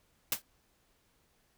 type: noise with exponential decay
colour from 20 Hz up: white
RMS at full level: -26 dBFS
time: 0.32-0.42 s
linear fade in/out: 2 ms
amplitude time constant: 21 ms
effects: pink hiss -71 dBFS RMS until 1.57 s